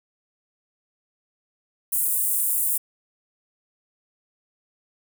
pink high-pass noise, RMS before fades -23 dBFS, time 1.92-2.78 s, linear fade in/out 10 ms, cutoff 8600 Hz, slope 48 dB/octave, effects none

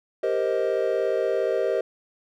triangle chord, C minor seventh, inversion second, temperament equal with one note detuned, 392 / 466.2 / 523.3 / 627.3 Hz, G4 / Bb4 / C5 / Eb5, 0 / 0 / 0 / +14 cents, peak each -25 dBFS, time 0.23-1.81 s, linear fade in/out 5 ms, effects none

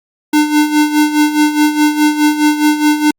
square tone with tremolo, 300.5 Hz, D4, 40 cents sharp, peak -7 dBFS, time 0.33-3.11 s, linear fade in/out 5 ms, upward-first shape sine, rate 4.8 Hz, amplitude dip 70%, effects Opus 48 kbps

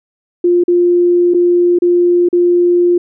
sine tone with dropouts, 351.1 Hz, F4, 9 cents sharp, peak -7 dBFS, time 0.44-2.98 s, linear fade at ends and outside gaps 5 ms, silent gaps 0.638-0.68 / 1.338-1.344 / 1.788-1.82 / 2.288-2.328 s, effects none

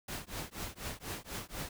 pink noise with tremolo, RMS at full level -38 dBFS, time 0.08-1.69 s, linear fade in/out 5 ms, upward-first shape triangle, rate 4.1 Hz, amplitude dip 100%, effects none

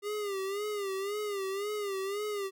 square tone with vibrato, 402.4 Hz, G4, 45 cents sharp, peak -33 dBFS, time 0.02-2.51 s, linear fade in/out 50 ms, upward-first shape sine, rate 1.9 Hz, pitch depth 87 cents each way, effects none

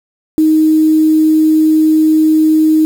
sine tone with quantisation, 312.8 Hz, D#4, 9 cents sharp, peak -6 dBFS, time 0.38-2.85 s, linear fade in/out 0 ms, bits 5, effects none

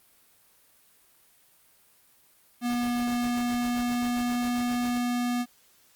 square tone with pitch glide, 241.7 to 243.4 Hz, B3 to B3, -37 to -25 cents, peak -26 dBFS, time 2.61-5.46 s, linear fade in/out 50 ms, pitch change +12 cents, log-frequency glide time 3.05-4.72 s
pink noise with tremolo, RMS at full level -42 dBFS, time 2.69-4.98 s, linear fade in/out 5 ms, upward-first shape sine, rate 7.5 Hz, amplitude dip 80%
effects white hiss -61 dBFS RMS until 5.95 s + Opus 32 kbps

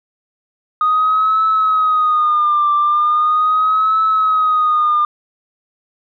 sine tone with vibrato, 1239 Hz, D#6, 8 cents flat, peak -10 dBFS, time 0.81-5.05 s, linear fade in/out 2 ms, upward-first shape triangle, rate 0.39 Hz, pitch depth 89 cents each way, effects tanh soft clip ceiling -7 dBFS

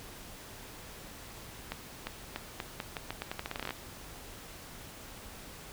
accelerating click train, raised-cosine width 0.3 ms, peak -19 dBFS, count 19, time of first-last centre 1.72-3.707 s, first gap 350 ms, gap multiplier 0.83, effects pink hiss -48 dBFS RMS until 5.72 s

